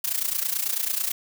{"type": "noise with amplitude modulation", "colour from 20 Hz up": "blue", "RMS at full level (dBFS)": -23, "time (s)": [0.04, 1.12], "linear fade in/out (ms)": 5, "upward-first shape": "sine", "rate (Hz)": 29.1, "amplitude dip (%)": 80, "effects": []}